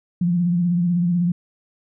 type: tone with vibrato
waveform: sine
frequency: 174.61 Hz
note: F3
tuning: in tune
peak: -16 dBFS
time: 0.21-1.32 s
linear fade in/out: 5 ms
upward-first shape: sine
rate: 16 Hz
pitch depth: 52 cents each way
effects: none